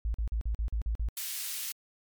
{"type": "tone bursts", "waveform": "sine", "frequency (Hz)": 55, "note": "A1", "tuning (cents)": 0, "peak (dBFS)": -27, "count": 8, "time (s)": [0.05, 1.087], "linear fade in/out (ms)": 0, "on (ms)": 92, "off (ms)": 43}
{"type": "high-pass noise", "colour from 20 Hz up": "white", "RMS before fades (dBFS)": -36, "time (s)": [1.17, 1.72], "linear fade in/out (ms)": 2, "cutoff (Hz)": 2200, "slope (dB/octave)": 12}
{"effects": ["MP3 96 kbps"]}